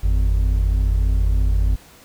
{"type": "tone pair together", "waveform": "triangle", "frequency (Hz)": [50.35, 85], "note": ["G1", "F2"], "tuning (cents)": [47, -46], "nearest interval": "major sixth", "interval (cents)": 907, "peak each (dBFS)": [-13, -21], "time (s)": [0.03, 1.76], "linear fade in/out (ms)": 10, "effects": ["pink hiss -47 dBFS RMS until 2.04 s"]}